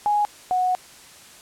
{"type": "tone pair in turn", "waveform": "sine", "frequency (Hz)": [830.6, 734.4], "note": ["G#5", "F#5"], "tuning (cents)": [0, -13], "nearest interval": "major second", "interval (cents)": 213, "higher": "first", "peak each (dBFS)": [-17, -18], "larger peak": "first", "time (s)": [[0.06, 0.25], [0.51, 0.75]], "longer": "second", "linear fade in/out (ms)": 0, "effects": ["white hiss -46 dBFS RMS until 1.41 s", "low-pass 10000 Hz 12 dB/octave"]}